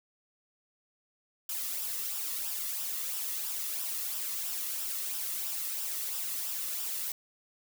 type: noise with flanger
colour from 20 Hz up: blue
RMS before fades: -35 dBFS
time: 1.49-7.12 s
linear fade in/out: 2 ms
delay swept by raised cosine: 0.46 to 1.32 ms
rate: 3 Hz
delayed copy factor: -0.5
effects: none